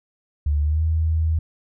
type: tone with pitch glide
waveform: sine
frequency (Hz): 73.42 to 80.07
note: D2 to E2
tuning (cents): 0 to -50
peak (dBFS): -17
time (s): 0.46-1.39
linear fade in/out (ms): 5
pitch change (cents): +150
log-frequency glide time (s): 0.62-0.83
effects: none